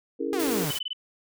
sine chord, A# half-diminished seventh, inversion first, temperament equal, 277.2 / 329.6 / 415.3 / 466.2 Hz, C#4 / E4 / G#4 / A#4, 0 / 0 / 0 / 0 cents, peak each -32 / -32 / -32 / -32 dBFS, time 0.19-0.66 s, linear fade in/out 20 ms
sawtooth exponential sweep, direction down, 417.7 to 135.4 Hz, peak -24 dBFS, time 0.33-0.71 s, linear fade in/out 0 ms
white noise, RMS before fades -33 dBFS, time 0.39-0.79 s, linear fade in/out 10 ms
sine tone bursts, 3004 Hz, F#7, 26 cents sharp, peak -28 dBFS, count 5, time 0.7-0.932 s, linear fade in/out 5 ms, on 28 ms, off 23 ms
effects none

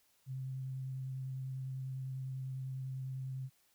sine tone with vibrato, 131.6 Hz, C3, 10 cents sharp, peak -38 dBFS, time 0.26-3.5 s, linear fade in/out 50 ms, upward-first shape sine, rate 10 Hz, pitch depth 14 cents each way, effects white hiss -72 dBFS RMS until 3.74 s

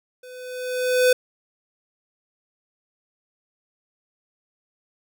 square tone with level ramp, 503 Hz, B4, 32 cents sharp, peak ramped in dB -41 to -13 dBFS, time 0.23-1.13 s, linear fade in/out 5 ms, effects none

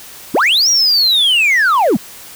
sine linear two-way sweep, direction up then down, 155.3 to 5780 to 155.3 Hz, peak -6 dBFS, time 0.34-1.97 s, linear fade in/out 10 ms, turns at 0.69 s, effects tanh soft clip ceiling -8 dBFS + white hiss -35 dBFS RMS until 2.35 s

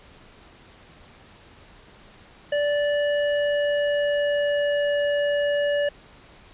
square tone with pitch glide, 583 to 579 Hz, D5 to D5, -13 to -25 cents, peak -21 dBFS, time 2.52-5.89 s, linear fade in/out 5 ms, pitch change -12 cents, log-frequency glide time 2.98-5 s, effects pink hiss -50 dBFS RMS until 6.53 s + resampled to 8000 Hz

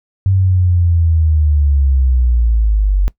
sine linear sweep, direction down, 97 to 46.17 Hz, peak -9 dBFS, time 0.26-3.08 s, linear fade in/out 0 ms, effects noise-tail reverb RT60 0.1 s tail -20 dB re dry

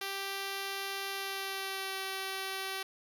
5% pulse tone with pitch glide, 392 to 384.8 Hz, G4 to G4, 0 to -32 cents, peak -24 dBFS, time 0.01-2.83 s, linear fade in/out 5 ms, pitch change -32 cents, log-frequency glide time 1.09-1.99 s, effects none

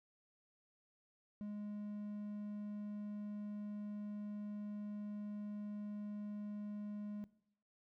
triangle tone, 207.7 Hz, G#3, in tune, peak -40 dBFS, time 1.41-7.24 s, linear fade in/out 0 ms, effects noise-tail reverb RT60 0.7 s tail -19 dB re dry

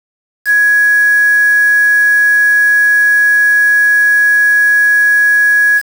sine tone with quantisation, 1671 Hz, G#6, 10 cents sharp, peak -6 dBFS, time 0.45-5.82 s, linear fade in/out 50 ms, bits 4, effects none

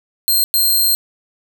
5% pulse tone bursts at uneven times, 4186 Hz, C8, in tune, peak -5 dBFS, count 2, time 0.28-0.44 / 0.54-0.95 s, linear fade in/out 0 ms, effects none

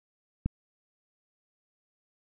click, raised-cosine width 5 ms, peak -15 dBFS, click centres 0.46 s, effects none

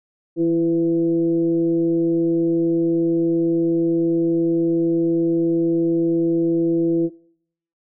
sine tone with frequency modulation, 333.7 Hz, E4, 21 cents sharp, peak -15 dBFS, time 0.36-7.1 s, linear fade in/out 50 ms, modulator 169 Hz, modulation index 0.5, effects noise-tail reverb RT60 0.7 s tail -23 dB re dry

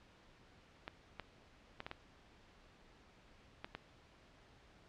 clicks, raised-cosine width 0.3 ms, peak -27 dBFS, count 7, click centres 0.879 / 1.197 / 1.804 / 1.865 / 1.914 / 3.645 / 3.75 s, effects pink hiss -64 dBFS RMS until 4.88 s + low-pass 4000 Hz 12 dB/octave

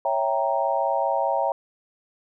sine chord, C# diminished seventh, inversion none, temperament equal, 554.4 / 659.3 / 784 / 932.3 Hz, C#5 / E5 / G5 / Bb5, 0 / 0 / 0 / 0 cents, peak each -26 dBFS, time 0.05-1.52 s, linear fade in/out 2 ms, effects none

